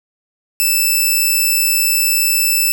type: tone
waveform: 5% pulse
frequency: 2637 Hz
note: E7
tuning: in tune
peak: -3 dBFS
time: 0.6-2.72 s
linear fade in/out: 0 ms
effects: none